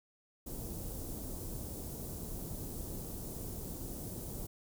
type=band-stop noise; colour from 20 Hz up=pink; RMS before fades=-42 dBFS; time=0.46-4.47 s; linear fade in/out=10 ms; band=450 to 9500 Hz; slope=12 dB/octave; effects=none